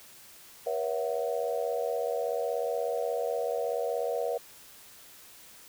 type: chord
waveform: sine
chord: F# dominant seventh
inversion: first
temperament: equal with one note detuned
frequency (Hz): 477.9 / 554.4 / 659.3 / 740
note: A#4 / C#5 / E5 / F#5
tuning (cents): +43 / 0 / 0 / 0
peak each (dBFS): -31 / -34 / -34 / -37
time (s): 0.66-4.38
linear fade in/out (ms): 10
effects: white hiss -52 dBFS RMS until 5.68 s